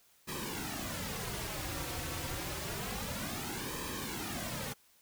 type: noise with flanger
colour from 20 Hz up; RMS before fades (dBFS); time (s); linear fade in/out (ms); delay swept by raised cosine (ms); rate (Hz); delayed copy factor
pink; -39; 0.27-4.74; 20; 1.4 to 4.9; 0.28; -0.7
effects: white hiss -66 dBFS RMS until 5.01 s